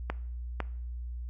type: clicks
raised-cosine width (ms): 0.5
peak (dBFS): -16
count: 2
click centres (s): 0.1 / 0.603
effects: noise-tail reverb RT60 0.6 s tail -20 dB re dry + added 60 Hz sine -35 dBFS peak until 1.29 s